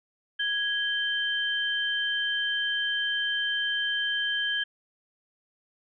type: tone pair together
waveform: sine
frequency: 1658 / 3120 Hz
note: G#6 / G7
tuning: -3 / -9 cents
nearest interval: major seventh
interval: 1094 cents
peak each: -28 dBFS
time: 0.39-4.64 s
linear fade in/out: 10 ms
effects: none